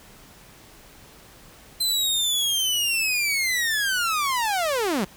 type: linear sweep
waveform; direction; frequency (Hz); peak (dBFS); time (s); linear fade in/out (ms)
sawtooth; down; 4092 to 168.2; -18; 1.8-5.05; 10
effects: pink hiss -49 dBFS RMS until 5.16 s